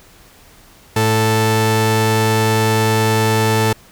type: tone pair together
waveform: sawtooth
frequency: 110 / 440 Hz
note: A2 / A4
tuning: 0 / 0 cents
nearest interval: 2 octaves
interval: 2400 cents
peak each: -11 dBFS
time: 0.96-3.73 s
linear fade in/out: 5 ms
effects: pink hiss -46 dBFS RMS until 3.91 s